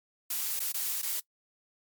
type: noise with dropouts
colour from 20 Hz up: blue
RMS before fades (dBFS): -32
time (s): 0.3-1.2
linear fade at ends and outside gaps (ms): 5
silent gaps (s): 0.594-0.601 / 0.72-0.742 / 1.018-1.028
effects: noise-tail reverb RT60 0.1 s tail -22 dB re dry + MP3 96 kbps